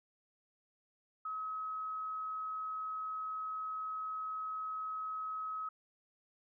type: tone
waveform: sine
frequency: 1278 Hz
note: D#6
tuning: 46 cents sharp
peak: -37 dBFS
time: 1.25-5.69 s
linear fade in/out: 5 ms
effects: none